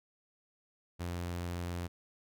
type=tone; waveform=sawtooth; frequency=87.31 Hz; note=F2; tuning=in tune; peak=-32 dBFS; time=0.99-1.88 s; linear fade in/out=20 ms; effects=none